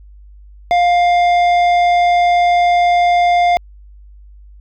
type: tone with tanh clipping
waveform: triangle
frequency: 703 Hz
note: F5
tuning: 11 cents sharp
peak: -11 dBFS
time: 0.71-3.57 s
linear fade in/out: 0 ms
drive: 15 dB
effects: added 50 Hz sine -37 dBFS peak until 4.6 s